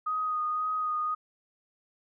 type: tone with vibrato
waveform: sine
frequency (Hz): 1244.5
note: D#6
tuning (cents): 0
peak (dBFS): -27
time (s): 0.06-1.15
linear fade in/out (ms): 10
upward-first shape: sine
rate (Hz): 1.9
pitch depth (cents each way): 18
effects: none